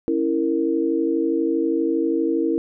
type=chord; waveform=sine; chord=A# diminished; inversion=first; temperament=equal with one note detuned; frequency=277.2 / 329.6 / 461.6 Hz; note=C#4 / E4 / A#4; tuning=0 / 0 / -17 cents; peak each=-25 / -20 / -24 dBFS; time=0.08-2.58 s; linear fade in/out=0 ms; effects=none